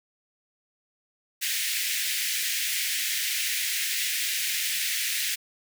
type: high-pass noise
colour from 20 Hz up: pink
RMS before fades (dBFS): -28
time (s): 1.41-5.36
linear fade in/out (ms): 20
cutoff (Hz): 1800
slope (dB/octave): 48
effects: none